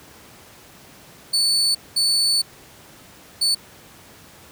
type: tone bursts at uneven times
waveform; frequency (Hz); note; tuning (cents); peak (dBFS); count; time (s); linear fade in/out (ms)
35% pulse; 4475; C#8; +16; -15; 3; 1.33-1.75 / 1.96-2.42 / 3.41-3.55; 10
effects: pink hiss -46 dBFS RMS until 4.51 s + high-pass 80 Hz 12 dB/octave